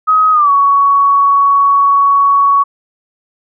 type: tone with pitch glide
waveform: sine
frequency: 1264 to 1119.6 Hz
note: D#6 to C#6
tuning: +27 to +17 cents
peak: -6 dBFS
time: 0.07-2.64 s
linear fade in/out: 20 ms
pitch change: -210 cents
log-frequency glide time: 0.32-0.51 s
effects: none